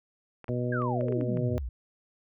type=clicks; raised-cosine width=0.5 ms; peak=-30 dBFS; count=8; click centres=0.443 / 0.482 / 0.82 / 1.01 / 1.084 / 1.124 / 1.211 / 1.372 s
type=harmonic tone; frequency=123 Hz; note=B2; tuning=7 cents flat; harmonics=1 / 2 / 3 / 4 / 5; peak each=-30 / -33 / -35 / -36 / -37 dBFS; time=0.49-1.58 s; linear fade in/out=0 ms
type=exponential sweep; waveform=sine; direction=down; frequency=1677 to 53.6 Hz; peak=-31 dBFS; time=0.72-1.69 s; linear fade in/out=5 ms
effects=none